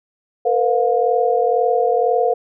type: tone cluster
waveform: sine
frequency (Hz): 460 / 502 / 710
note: A#4 / B4 / F5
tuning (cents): -23 / +28 / +28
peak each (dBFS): -18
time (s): 0.45-2.34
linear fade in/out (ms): 10
effects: none